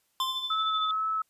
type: tone with exponential decay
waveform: square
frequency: 1045 Hz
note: C6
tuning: 2 cents flat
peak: -27 dBFS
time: 0.2-0.76 s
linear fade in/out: 1 ms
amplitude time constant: 120 ms
type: tone with tremolo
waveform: sine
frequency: 3520 Hz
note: A7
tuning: in tune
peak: -28 dBFS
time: 0.2-0.91 s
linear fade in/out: 2 ms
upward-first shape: sine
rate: 13 Hz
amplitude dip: 60%
type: tone with vibrato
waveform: sine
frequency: 1292 Hz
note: E6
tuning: 35 cents flat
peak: -26 dBFS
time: 0.5-1.22 s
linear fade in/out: 5 ms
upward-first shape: sine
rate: 2.1 Hz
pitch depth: 16 cents each way
effects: white hiss -72 dBFS RMS until 1.29 s + resampled to 32000 Hz